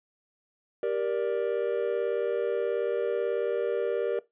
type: chord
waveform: triangle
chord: G minor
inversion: none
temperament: just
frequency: 392 / 470.4 / 588 Hz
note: G4 / Bb4 / D5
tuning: 0 / +16 / +2 cents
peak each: -29 / -26 / -30 dBFS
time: 0.83-4.19 s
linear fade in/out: 2 ms
effects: noise-tail reverb RT60 0.2 s tail -20 dB re dry + resampled to 8000 Hz